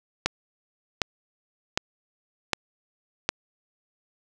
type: click train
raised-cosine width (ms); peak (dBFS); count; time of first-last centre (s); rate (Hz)
0.2; -4; 5; 0.26-3.29; 1.32
effects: none